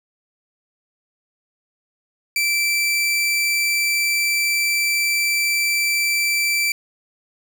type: tone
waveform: sawtooth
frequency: 2334 Hz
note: D7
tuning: 11 cents flat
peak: -14 dBFS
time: 2.36-6.72 s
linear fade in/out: 2 ms
effects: none